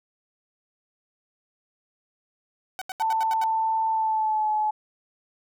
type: tone bursts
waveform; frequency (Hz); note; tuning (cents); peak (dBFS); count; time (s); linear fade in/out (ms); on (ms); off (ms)
sawtooth; 753; F#5; +30; -27; 7; 2.79-3.439; 0; 25; 79
type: tone with pitch glide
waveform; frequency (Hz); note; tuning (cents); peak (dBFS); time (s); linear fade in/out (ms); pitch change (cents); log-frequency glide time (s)
sine; 889 to 854.8; A5 to G#5; +18 to +50; -21; 3-4.71; 10; -68; 3.89-4.5
effects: none